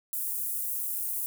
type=high-pass noise; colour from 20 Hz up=pink; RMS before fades=-32 dBFS; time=0.13-1.26 s; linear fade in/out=0 ms; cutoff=11000 Hz; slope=24 dB/octave; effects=none